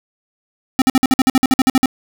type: tone bursts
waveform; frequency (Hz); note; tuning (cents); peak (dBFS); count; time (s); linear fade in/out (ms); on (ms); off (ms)
square; 261.6; C4; 0; -9; 14; 0.79-1.858; 0; 28; 52
effects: none

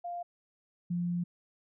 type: tone pair in turn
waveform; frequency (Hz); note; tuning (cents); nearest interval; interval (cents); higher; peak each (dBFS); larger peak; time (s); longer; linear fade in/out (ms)
sine; 698.5 / 174.62; F5 / F3; 0 / 0; 2 octaves; 2400; first; -35 / -29; second; 0.04-0.23 / 0.9-1.24; second; 10
effects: none

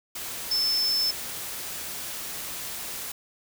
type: tone in noise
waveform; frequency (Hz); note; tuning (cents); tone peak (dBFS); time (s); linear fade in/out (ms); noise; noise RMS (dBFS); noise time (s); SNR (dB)
sine; 5274; E8; 0; -22; 0.51-1.11; 5; white; -35; 0.15-3.12; +10
effects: none

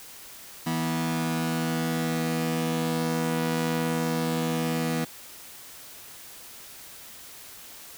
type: tone pair together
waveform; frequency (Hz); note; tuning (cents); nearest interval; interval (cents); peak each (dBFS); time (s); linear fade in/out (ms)
sawtooth; 162.39 / 243.5; E3 / B3; -26 / -24; perfect fifth; 702; -24; 0.66-5.05; 10
effects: white hiss -45 dBFS RMS until 7.97 s

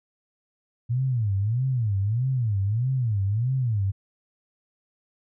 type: tone with vibrato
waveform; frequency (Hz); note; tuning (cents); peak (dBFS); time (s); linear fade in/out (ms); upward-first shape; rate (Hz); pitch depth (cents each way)
sine; 113.6; A#2; -44; -21; 0.89-3.92; 20; sine; 1.6; 270
effects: none

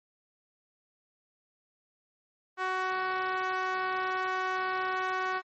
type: tone with band-pass filter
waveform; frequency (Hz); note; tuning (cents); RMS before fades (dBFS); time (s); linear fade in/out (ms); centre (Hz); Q
sawtooth; 373.4; F#4; +16; -31; 2.57-5.42; 50; 1300; 1.9
effects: MP3 32 kbps

